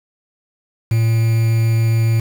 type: tone with quantisation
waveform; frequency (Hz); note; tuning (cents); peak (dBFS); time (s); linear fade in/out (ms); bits
triangle; 113.4; A#2; -47; -10; 0.91-2.2; 5; 5
effects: none